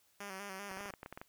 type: tone with vibrato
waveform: 5% pulse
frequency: 196 Hz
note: G3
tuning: in tune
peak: -32 dBFS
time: 0.2-0.91 s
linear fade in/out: 5 ms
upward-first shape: square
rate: 5.1 Hz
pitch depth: 53 cents each way
type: clicks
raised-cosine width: 0.5 ms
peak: -30 dBFS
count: 11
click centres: 0.714 / 0.772 / 0.808 / 0.858 / 0.903 / 0.938 / 1.031 / 1.061 / 1.126 / 1.175 / 1.215 s
effects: white hiss -71 dBFS RMS until 1.28 s